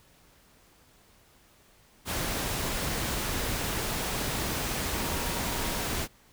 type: tone in noise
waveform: sine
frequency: 943 Hz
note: A#5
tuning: 20 cents sharp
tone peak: -42 dBFS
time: 4.93-5.85 s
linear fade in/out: 50 ms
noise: pink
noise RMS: -31 dBFS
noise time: 2.05-6.08 s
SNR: -14 dB
effects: pink hiss -60 dBFS RMS until 6.32 s